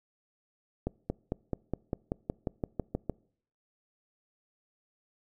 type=accelerating click train; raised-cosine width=2 ms; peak=-17 dBFS; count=13; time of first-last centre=0.87-3.097 s; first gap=230 ms; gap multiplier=0.96; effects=noise-tail reverb RT60 0.6 s tail -25 dB re dry